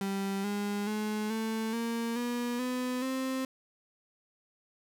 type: tone with pitch steps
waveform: 35% pulse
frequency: 196 / 204.3 / 213 / 222 / 231.5 / 241.3 / 251.6 / 262.2 Hz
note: G3 / G#3 / G#3 / A3 / A#3 / B3 / B3 / C4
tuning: 0 / -28 / +44 / +16 / -12 / -40 / +32 / +4 cents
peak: -29 dBFS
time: 0.01-3.45 s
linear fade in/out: 2 ms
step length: 430 ms
effects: none